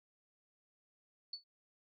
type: tone with exponential decay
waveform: sine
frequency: 4460 Hz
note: C#8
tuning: 10 cents sharp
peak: -37 dBFS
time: 1.33-1.44 s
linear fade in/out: 5 ms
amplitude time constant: 23 ms
effects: none